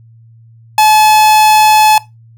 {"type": "tone", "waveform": "45% pulse", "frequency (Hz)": 859, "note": "A5", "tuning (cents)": -42, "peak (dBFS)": -5, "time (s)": [0.78, 1.98], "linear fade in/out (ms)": 2, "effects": ["noise-tail reverb RT60 0.2 s tail -19 dB re dry", "added 114 Hz sine -38 dBFS peak until 2.37 s"]}